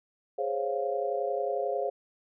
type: chord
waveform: sine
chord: Db major seventh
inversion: second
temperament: equal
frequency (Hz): 415.3 / 523.3 / 554.4 / 698.5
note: Ab4 / C5 / Db5 / F5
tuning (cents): 0 / 0 / 0 / 0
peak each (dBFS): -33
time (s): 0.38-1.9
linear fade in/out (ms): 10
effects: none